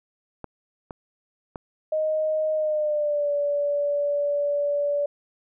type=clicks; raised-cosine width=1 ms; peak=-20 / -21 / -19 dBFS; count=3; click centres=0.443 / 0.908 / 1.558 s
type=tone with pitch glide; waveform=sine; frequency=622.3 to 577.3 Hz; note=D#5 to D5; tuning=0 to -30 cents; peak=-21 dBFS; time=1.92-5.06 s; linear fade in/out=5 ms; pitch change=-130 cents; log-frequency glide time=2.54-3.32 s
effects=none